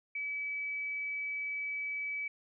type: tone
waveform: sine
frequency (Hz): 2291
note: D7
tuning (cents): -44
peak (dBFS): -34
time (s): 0.15-2.28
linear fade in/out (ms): 5
effects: none